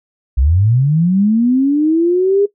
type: linear sweep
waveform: sine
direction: up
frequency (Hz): 58.27 to 410.5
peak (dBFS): -9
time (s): 0.37-2.46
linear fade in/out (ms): 10
effects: noise-tail reverb RT60 0.1 s tail -17 dB re dry